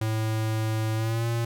square tone with pitch glide, 110 to 116.54 Hz, A2 to A#2, 0 to 0 cents, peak -25 dBFS, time 0.01-1.45 s, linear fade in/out 5 ms, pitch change +100 cents, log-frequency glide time 0.95-1.27 s, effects none

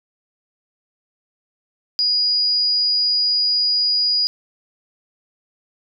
sine tone, 4898 Hz, D#8, 28 cents flat, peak -15 dBFS, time 1.99-4.27 s, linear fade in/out 0 ms, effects none

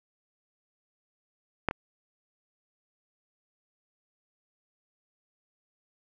clicks, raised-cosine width 0.5 ms, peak -9 / -17 dBFS, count 2, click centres 1.687 / 1.711 s, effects none

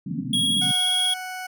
white band-pass noise, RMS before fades -29 dBFS, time 0.06-0.72 s, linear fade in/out 5 ms, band 120 to 280 Hz, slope 96 dB/octave
square tone with vibrato, 3308 Hz, G#7, 8 cents flat, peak -20 dBFS, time 0.33-1.14 s, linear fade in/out 5 ms, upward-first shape sine, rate 17 Hz, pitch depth 12 cents each way
20% pulse tone with pitch glide, 735 to 740.5 Hz, F#5 to F#5, -12 to +1 cents, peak -26 dBFS, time 0.61-1.47 s, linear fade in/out 10 ms, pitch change +13 cents, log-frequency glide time 0.73-1.08 s
effects none

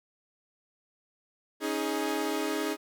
sawtooth chord, C# suspended second, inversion none, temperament equal with one note detuned, 277.2 / 314.6 / 415.3 Hz, C#4 / D#4 / G#4, 0 / +19 / 0 cents, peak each -31 / -28 / -29 dBFS, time 1.6-2.77 s, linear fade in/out 50 ms, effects none

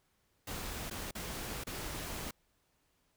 pink noise with dropouts, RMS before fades -41 dBFS, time 0.47-2.31 s, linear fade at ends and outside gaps 5 ms, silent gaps 0.9-0.909 / 1.111-1.151 / 1.638-1.668 s, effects pink hiss -75 dBFS RMS until 3.16 s

